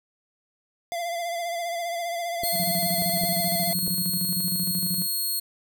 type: tone with vibrato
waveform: square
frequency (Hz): 686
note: F5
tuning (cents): -31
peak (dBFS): -28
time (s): 0.92-3.73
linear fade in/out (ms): 0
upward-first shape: sine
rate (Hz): 15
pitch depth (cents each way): 40
type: tone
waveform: 5% pulse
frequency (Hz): 4300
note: C8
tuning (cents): +47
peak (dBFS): -18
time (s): 2.43-5.4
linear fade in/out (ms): 10
type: clicks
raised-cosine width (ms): 2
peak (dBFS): -22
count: 4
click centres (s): 2.435 / 3.021 / 3.236 / 3.879
type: tone with tremolo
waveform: sine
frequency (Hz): 176.3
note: F3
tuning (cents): +17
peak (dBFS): -26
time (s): 2.52-5.07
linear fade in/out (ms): 50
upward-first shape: square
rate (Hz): 13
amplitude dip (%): 75
effects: none